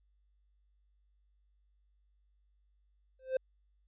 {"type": "tone with exponential growth", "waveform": "triangle", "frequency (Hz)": 521, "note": "C5", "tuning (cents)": -7, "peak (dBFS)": -23, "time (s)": [3.19, 3.37], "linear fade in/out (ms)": 5, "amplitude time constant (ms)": 38, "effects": ["added 50 Hz sine -68 dBFS peak until 3.87 s", "resampled to 8000 Hz"]}